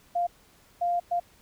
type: tone bursts at uneven times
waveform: sine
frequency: 698.5 Hz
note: F5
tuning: in tune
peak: -23 dBFS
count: 3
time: 0.15-0.27 / 0.81-1 / 1.11-1.2 s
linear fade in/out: 10 ms
effects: pink hiss -59 dBFS RMS until 1.41 s